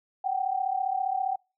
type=tone pair together; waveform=sine; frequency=747 / 782 Hz; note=F#5 / G5; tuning=+16 / -4 cents; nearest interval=minor second; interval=80 cents; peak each=-28 dBFS; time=0.24-1.36 s; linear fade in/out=10 ms; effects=noise-tail reverb RT60 0.3 s tail -26 dB re dry